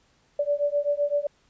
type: beating tone pair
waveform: sine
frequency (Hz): 576 / 583.8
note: D5 / D5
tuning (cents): -34 / -10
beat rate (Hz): 7.8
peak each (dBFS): -25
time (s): 0.39-1.27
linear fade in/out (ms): 5
effects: pink hiss -64 dBFS RMS until 1.49 s + resampled to 16000 Hz